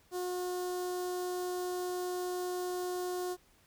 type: tone with notch filter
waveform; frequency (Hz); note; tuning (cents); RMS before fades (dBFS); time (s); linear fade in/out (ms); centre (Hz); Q
sawtooth; 361; F#4; -43; -36; 0.11-3.37; 50; 2300; 0.61
effects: pink hiss -66 dBFS RMS until 3.66 s